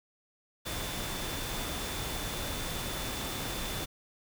sine tone in noise, 3520 Hz, A7, in tune, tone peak -44 dBFS, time 0.65-3.86 s, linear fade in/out 20 ms, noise pink, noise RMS -36 dBFS, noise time 0.65-3.86 s, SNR -11 dB, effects none

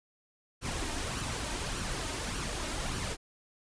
pink noise with flanger, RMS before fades -35 dBFS, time 0.61-3.17 s, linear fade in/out 50 ms, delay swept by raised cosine 0.68 to 3.28 ms, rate 1.7 Hz, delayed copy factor +0.5, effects resampled to 22050 Hz

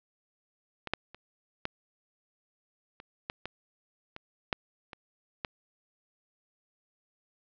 clicks, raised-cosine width 0.3 ms, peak -20 / -11 / -30 / -15 / -29 / -17 / -20 / -25 / -11 / -26 / -16 dBFS, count 11, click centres 0.873 / 0.936 / 1.146 / 1.654 / 3.001 / 3.299 / 3.456 / 4.164 / 4.528 / 4.932 / 5.448 s, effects low-pass 5000 Hz 12 dB/octave

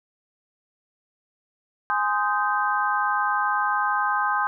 sine chord, Ab major seventh, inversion none, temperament just, 830.6 / 1038.3 / 1245.9 / 1557.4 Hz, Ab5 / C6 / Eb6 / G6, 0 / -14 / +2 / -12 cents, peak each -26 dBFS, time 1.9-4.47 s, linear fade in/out 0 ms, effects none

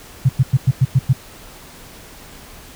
sine tone bursts, 130.81 Hz, C3, in tune, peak -8 dBFS, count 7, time 0.25-1.132 s, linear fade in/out 10 ms, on 42 ms, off 98 ms, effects pink hiss -40 dBFS RMS until 2.75 s

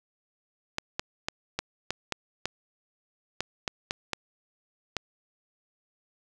clicks, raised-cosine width 0.2 ms, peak -11 dBFS, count 12, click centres 0.784 / 0.995 / 1.285 / 1.59 / 1.906 / 2.123 / 2.456 / 3.406 / 3.678 / 3.909 / 4.133 / 4.967 s, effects none

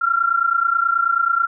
sine tone pair together, 1356.7 / 1386 Hz, E6 / F6, +49 / -14 cents, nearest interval unison, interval 37 cents, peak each -18 / -18 dBFS, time 0.01-1.47 s, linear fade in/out 10 ms, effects none

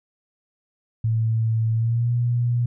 sine tone with pitch glide, 112.3 to 120.36 Hz, A2 to B2, +36 to -44 cents, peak -18 dBFS, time 1.04-2.66 s, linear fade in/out 5 ms, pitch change +120 cents, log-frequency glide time 1.73-2.12 s, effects none

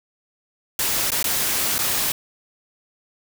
white noise with dropouts, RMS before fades -22 dBFS, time 0.79-2.12 s, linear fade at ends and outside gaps 2 ms, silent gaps 1.105-1.118 / 1.228-1.242 / 1.782-1.789 s, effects none

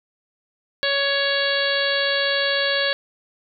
harmonic tone, 558 Hz, C#5, 11 cents sharp, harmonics 1 / 2 / 3 / 4 / 5 / 6 / 7 / 8, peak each -24 / -33 / -23 / -32 / -30 / -27 / -28 / -28 dBFS, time 0.83-2.93 s, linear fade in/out 0 ms, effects none

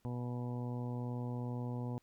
harmonic tone, 122.4 Hz, B2, 15 cents flat, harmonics 1 / 2 / 3 / 4 / 5 / 6 / 7 / 8, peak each -38 / -42 / -51 / -49 / -55 / -56 / -53 / -55 dBFS, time 0.05-1.98 s, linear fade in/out 0 ms, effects pink hiss -75 dBFS RMS until 2.02 s

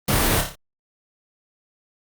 pink noise with echo, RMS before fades -20 dBFS, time 0.08-0.41 s, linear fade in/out 5 ms, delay 29 ms, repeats 5, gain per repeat -5 dB, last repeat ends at 0.555 s, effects Opus 32 kbps

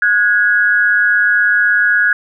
sine tone pair together, 1456.3 / 1660 Hz, F#6 / G#6, -28 / -1 cents, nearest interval major second, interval 227 cents, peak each -12 dBFS, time 0.02-2.13 s, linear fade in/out 2 ms, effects none

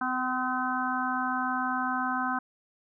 harmonic tone with a mistuned harmonic, 254.6 Hz, C4, 47 cents flat, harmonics 1 / 3 / 4 / 5 / 6, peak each -33 / -33 / -33 / -33 / -33 dBFS, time 0.01-2.39 s, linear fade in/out 5 ms, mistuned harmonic 4, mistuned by +18 cents, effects none

